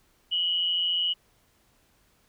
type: tone pair together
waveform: sine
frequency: 2930 / 3104 Hz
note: F#7 / G7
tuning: -18 / -18 cents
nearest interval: minor second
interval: 100 cents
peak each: -24 / -31 dBFS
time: 0.31-1.14 s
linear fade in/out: 20 ms
effects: pink hiss -65 dBFS RMS until 2.28 s